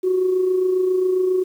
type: tone with amplitude modulation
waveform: sine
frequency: 370 Hz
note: F#4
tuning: in tune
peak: -13 dBFS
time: 0.03-1.44 s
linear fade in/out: 20 ms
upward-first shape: sine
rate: 27.4 Hz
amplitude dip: 45%
effects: tanh soft clip ceiling -10 dBFS + 8-bit